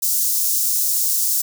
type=high-pass noise; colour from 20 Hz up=white; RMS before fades=-19 dBFS; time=0.02-1.42 s; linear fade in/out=10 ms; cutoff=5500 Hz; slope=24 dB/octave; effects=none